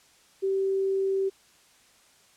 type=tone; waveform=sine; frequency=387 Hz; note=G4; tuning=22 cents flat; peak=-23 dBFS; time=0.42-1.3 s; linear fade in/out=20 ms; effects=white hiss -59 dBFS RMS until 2.36 s + low-pass 9000 Hz 12 dB/octave